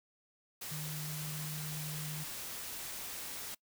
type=tone in noise; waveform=sine; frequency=152.4 Hz; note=D#3; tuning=36 cents flat; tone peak=-40 dBFS; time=0.71-2.24 s; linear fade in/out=10 ms; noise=white; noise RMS=-43 dBFS; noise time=0.61-3.55 s; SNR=0 dB; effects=noise-tail reverb RT60 0.1 s tail -23 dB re dry